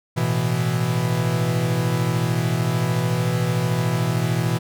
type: chord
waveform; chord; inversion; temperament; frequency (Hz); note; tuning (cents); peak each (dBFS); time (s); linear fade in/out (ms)
45% pulse; A suspended second; none; equal; 110 / 123.47 / 164.81; A2 / B2 / E3; 0 / 0 / 0; -27 / -22 / -23; 0.16-4.59; 20
effects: none